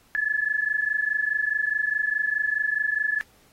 sine tone pair together, 1705.2 / 1730 Hz, G#6 / A6, +45 / -30 cents, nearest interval unison, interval 25 cents, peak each -25 dBFS, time 0.15-3.21 s, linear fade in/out 0 ms, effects pink hiss -59 dBFS RMS until 3.52 s + AAC 48 kbps

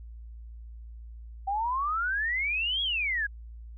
sine exponential two-way sweep, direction up then down, 767 to 3360 to 1609 Hz, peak -26 dBFS, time 1.47-3.27 s, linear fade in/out 10 ms, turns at 2.82 s, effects added 57 Hz sine -41 dBFS peak until 3.77 s

